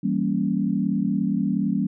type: chord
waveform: sine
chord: E diminished seventh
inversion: none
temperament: equal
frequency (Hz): 164.81 / 196 / 233.1 / 277.2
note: E3 / G3 / Bb3 / Db4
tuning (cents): 0 / 0 / 0 / 0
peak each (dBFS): -29 / -23 / -26 / -27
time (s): 0.03-1.87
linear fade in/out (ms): 10
effects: none